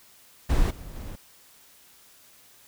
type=noise with level steps; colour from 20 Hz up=brown; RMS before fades=-22 / -40 / -36 dBFS; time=0.49-1.16 s; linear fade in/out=10 ms; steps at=0.7 / 0.95 s; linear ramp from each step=10 ms; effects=white hiss -55 dBFS RMS until 2.67 s